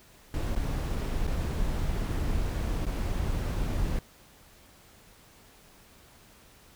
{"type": "noise with dropouts", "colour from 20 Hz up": "brown", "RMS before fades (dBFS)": -29, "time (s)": [0.34, 3.99], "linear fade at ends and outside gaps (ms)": 1, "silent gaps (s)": [[0.551, 0.562], [1.268, 1.276], [2.853, 2.866]], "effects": ["pink hiss -56 dBFS RMS until 6.75 s"]}